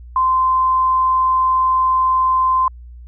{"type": "tone", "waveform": "sine", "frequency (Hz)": 1037, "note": "C6", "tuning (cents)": -16, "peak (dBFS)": -12, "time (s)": [0.16, 2.68], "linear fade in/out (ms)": 2, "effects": ["added 60 Hz sine -34 dBFS peak until 3.07 s"]}